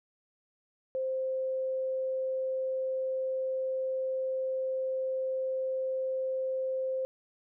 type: tone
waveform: sine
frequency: 523.3 Hz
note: C5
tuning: in tune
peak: -29 dBFS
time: 0.95-7.05 s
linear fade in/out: 0 ms
effects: none